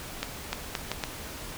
accelerating click train, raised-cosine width 0.2 ms, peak -11 dBFS, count 5, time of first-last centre 0.23-1.038 s, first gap 300 ms, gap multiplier 0.74, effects pink hiss -40 dBFS RMS until 1.57 s

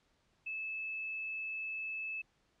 sine tone, 2612 Hz, E7, 17 cents flat, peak -37 dBFS, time 0.46-2.22 s, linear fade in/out 10 ms, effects pink hiss -74 dBFS RMS until 2.6 s + low-pass 6000 Hz 12 dB/octave

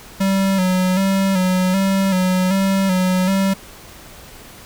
square tone with vibrato, 189 Hz, F#3, 37 cents sharp, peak -15 dBFS, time 0.2-3.54 s, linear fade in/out 10 ms, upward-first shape square, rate 1.3 Hz, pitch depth 44 cents each way, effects pink hiss -40 dBFS RMS until 4.65 s

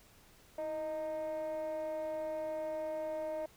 sine tone with frequency modulation, 622.3 Hz, D#5, in tune, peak -33 dBFS, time 0.58-3.46 s, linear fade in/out 5 ms, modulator 300 Hz, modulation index 0.5, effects tanh soft clip ceiling -34 dBFS + pink hiss -62 dBFS RMS until 3.56 s

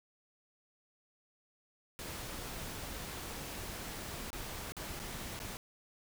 pink noise with dropouts, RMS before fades -43 dBFS, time 1.99-5.57 s, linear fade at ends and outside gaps 0 ms, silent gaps 4.304-4.33 / 4.721-4.767 / 4.993-4.999 / 5.391-5.401 s, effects none

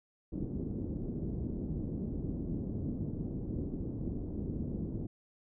white low-pass noise, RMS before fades -37 dBFS, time 0.32-5.07 s, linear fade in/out 10 ms, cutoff 310 Hz, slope 24 dB/octave, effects none

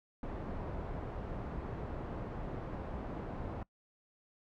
pink low-pass noise, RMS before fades -41 dBFS, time 0.23-3.63 s, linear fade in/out 2 ms, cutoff 910 Hz, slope 12 dB/octave, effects noise-tail reverb RT60 0.1 s tail -22 dB re dry

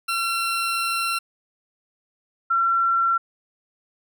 20% pulse / sine tone pair in turn, 1359 / 1359 Hz, F6 / F6, -48 / -48 cents, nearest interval unison, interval 0 cents, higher neither, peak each -17 dBFS, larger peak neither, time 0.08-1.19 / 2.5-3.18 s, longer first, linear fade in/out 10 ms, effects none

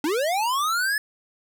square linear sweep, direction up, 277.2 to 1741 Hz, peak -22 dBFS, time 0.04-0.98 s, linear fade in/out 2 ms, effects none

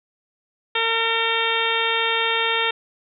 harmonic tone, 455.4 Hz, A#4, 40 cents flat, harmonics 1 / 2 / 3 / 4 / 5 / 6 / 7 / 8, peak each -27 / -27 / -27 / -27 / -27 / -27 / -27 / -27 dBFS, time 0.75-2.71 s, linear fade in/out 5 ms, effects none

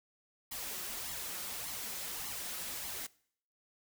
white noise with flanger, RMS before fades -41 dBFS, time 0.51-3.07 s, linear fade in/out 10 ms, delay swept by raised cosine 0.95 to 5.55 ms, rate 1.7 Hz, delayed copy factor +0.6, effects noise-tail reverb RT60 0.6 s tail -22 dB re dry

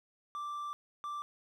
triangle tone bursts at uneven times, 1174.7 Hz, D6, in tune, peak -35 dBFS, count 2, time 0.35-0.73 / 1.04-1.22 s, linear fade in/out 0 ms, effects none

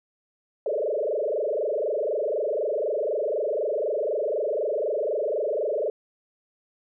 sine tone with frequency modulation, 516 Hz, C5, 24 cents flat, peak -23 dBFS, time 0.66-5.9 s, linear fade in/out 2 ms, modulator 24 Hz, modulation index 4.4, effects none

